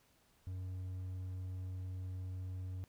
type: tone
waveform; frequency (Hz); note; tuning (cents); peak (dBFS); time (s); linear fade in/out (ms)
triangle; 92.5; F#2; 0; -38; 0.47-2.84; 0
effects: pink hiss -71 dBFS RMS until 2.88 s